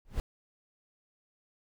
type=noise with exponential growth; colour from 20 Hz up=brown; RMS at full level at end=-25 dBFS; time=0.05-0.2 s; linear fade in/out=0 ms; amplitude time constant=32 ms; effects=none